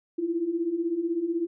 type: beating tone pair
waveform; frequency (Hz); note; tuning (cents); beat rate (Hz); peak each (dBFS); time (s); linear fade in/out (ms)
sine; 324.4 / 340.4; E4 / F4; -28 / -44; 16; -31 / -26; 0.18-1.47; 10
effects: none